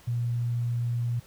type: tone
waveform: sine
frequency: 119.4 Hz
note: A#2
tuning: 42 cents sharp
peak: -25 dBFS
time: 0.07-1.2 s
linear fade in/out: 10 ms
effects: pink hiss -55 dBFS RMS until 1.26 s